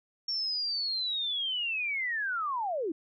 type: linear sweep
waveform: sine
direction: down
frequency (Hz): 5500 to 293.7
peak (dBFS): -29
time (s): 0.28-2.92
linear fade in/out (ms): 5
effects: none